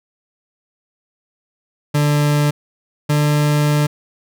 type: tone pair in turn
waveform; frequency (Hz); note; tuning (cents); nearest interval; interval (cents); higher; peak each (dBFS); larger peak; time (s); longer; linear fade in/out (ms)
40% pulse; 147.2 / 148.22; D3 / D3; +4 / +16; unison; 12; second; -12; neither; 1.94-2.51 / 3.09-3.87; second; 10
effects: none